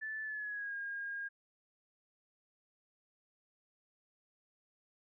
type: tone with pitch glide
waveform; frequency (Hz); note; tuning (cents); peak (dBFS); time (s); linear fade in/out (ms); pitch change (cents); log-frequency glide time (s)
sine; 1749 to 1622.5; A6 to G#6; -11 to -41; -38; 0.01-1.29; 20; -130; 0.23-0.75
effects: none